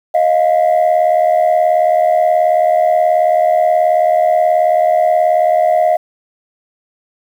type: tone pair together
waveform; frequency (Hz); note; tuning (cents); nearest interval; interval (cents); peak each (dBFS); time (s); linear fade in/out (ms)
sine; 628 / 706.6; D#5 / F5; +16 / +20; major second; 204; -10; 0.14-5.97; 10
effects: tanh soft clip ceiling -5 dBFS + 7-bit